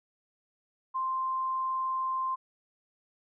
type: tone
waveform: sine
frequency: 1046.5 Hz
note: C6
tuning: in tune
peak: -28 dBFS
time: 0.94-2.36 s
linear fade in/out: 20 ms
effects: none